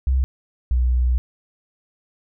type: tone pair in turn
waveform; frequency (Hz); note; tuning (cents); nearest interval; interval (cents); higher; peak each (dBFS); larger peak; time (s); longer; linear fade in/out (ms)
sine; 65.41 / 61.88; C2 / B1; 0 / +4; minor second; 96; first; -15; neither; 0.07-0.24 / 0.71-1.18; second; 0
effects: none